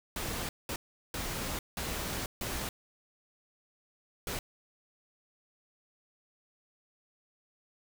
pink noise bursts at uneven times, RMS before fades -36 dBFS, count 6, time 0.16-0.49 / 0.69-0.76 / 1.14-1.59 / 1.77-2.26 / 2.41-2.69 / 4.27-4.39 s, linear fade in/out 2 ms, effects none

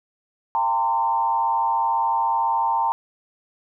sine tone with frequency modulation, 911 Hz, A#5, 40 cents flat, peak -18 dBFS, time 0.55-2.92 s, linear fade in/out 0 ms, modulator 114 Hz, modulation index 0.88, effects none

